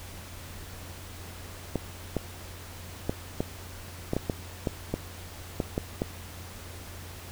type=clicks; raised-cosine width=2 ms; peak=-13 dBFS; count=12; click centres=1.757 / 2.167 / 3.095 / 3.405 / 4.134 / 4.166 / 4.298 / 4.672 / 4.94 / 5.602 / 5.779 / 6.019 s; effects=added 88 Hz sine -44 dBFS peak until 7.31 s + pink hiss -45 dBFS RMS until 7.31 s